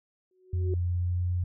sine tone with exponential growth, 370 Hz, F#4, in tune, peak -29 dBFS, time 0.31-0.74 s, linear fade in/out 2 ms, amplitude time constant 92 ms
sine tone with pitch glide, 88 to 89.23 Hz, F2 to F2, +14 to +38 cents, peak -25 dBFS, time 0.53-1.44 s, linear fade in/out 5 ms, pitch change +24 cents, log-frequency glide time 0.8-1.26 s
effects none

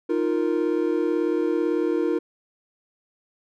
triangle chord, Eb suspended second, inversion none, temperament equal, 311.1 / 349.2 / 466.2 Hz, Eb4 / F4 / Bb4, 0 / 0 / 0 cents, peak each -23 / -22 / -24 dBFS, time 0.09-2.19 s, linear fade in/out 10 ms, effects none

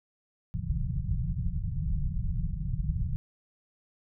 pink low-pass noise, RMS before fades -30 dBFS, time 0.54-3.16 s, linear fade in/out 0 ms, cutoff 180 Hz, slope 96 dB/octave, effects none

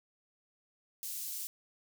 white high-pass noise, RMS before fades -40 dBFS, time 1.03-1.47 s, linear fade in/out 0 ms, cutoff 5500 Hz, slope 12 dB/octave, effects none

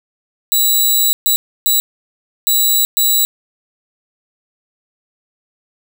10% pulse tone bursts at uneven times, 3922 Hz, B7, 13 cents flat, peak -3 dBFS, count 5, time 0.52-1.13 / 1.26-1.36 / 1.66-1.8 / 2.47-2.85 / 2.97-3.25 s, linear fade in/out 0 ms, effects none

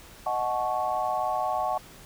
sine chord, D# half-diminished seventh, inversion none, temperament equal with one note detuned, 622.3 / 740 / 863.9 / 1108.7 Hz, D#5 / F#5 / A5 / C#6, 0 / 0 / -32 / 0 cents, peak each -32 / -28 / -31 / -32 dBFS, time 0.26-1.78 s, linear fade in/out 5 ms, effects pink hiss -49 dBFS RMS until 2.05 s

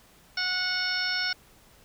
harmonic tone with a mistuned harmonic, 733 Hz, F#5, 16 cents flat, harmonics 1 / 2 / 3 / 4 / 5 / 6 / 7, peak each -42 / -30 / -34 / -39 / -39 / -35 / -30 dBFS, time 0.37-1.33 s, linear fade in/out 5 ms, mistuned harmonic 7, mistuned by +77 cents, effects pink hiss -57 dBFS RMS until 1.84 s

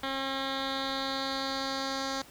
10% pulse tone with low-pass filter sweep, 269.5 Hz, C#4, 49 cents flat, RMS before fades -33 dBFS, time 0.03-2.22 s, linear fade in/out 5 ms, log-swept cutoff 3200 to 5400 Hz, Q 3.4, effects pink hiss -53 dBFS RMS until 2.3 s

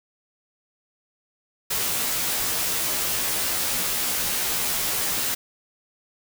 white noise with comb filter, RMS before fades -25 dBFS, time 1.7-5.35 s, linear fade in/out 10 ms, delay 14 ms, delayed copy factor -0.8, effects none

